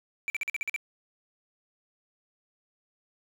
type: tone bursts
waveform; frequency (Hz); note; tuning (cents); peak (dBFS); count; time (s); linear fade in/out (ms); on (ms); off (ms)
triangle; 2335; D7; -11; -26; 8; 0.28-0.762; 0; 20; 46
effects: 9-bit